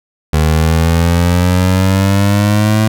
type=exponential sweep; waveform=25% pulse; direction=up; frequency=76.5 to 109.7 Hz; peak=-5 dBFS; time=0.33-2.88 s; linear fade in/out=5 ms; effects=none